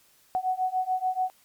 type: beating tone pair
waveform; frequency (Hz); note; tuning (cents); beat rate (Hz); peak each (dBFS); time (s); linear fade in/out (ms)
sine; 740 / 746.9; F#5 / F#5; 0 / +16; 6.9; -28 / -27; 0.35-1.3; 0
effects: white hiss -61 dBFS RMS until 1.44 s + MP3 96 kbps